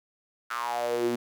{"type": "tone with high-pass filter sweep", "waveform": "sawtooth", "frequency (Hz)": 120, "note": "B2", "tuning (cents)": -49, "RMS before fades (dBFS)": -29, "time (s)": [0.5, 1.16], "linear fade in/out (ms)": 10, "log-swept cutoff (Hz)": [1400, 270], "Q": 6.5, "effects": []}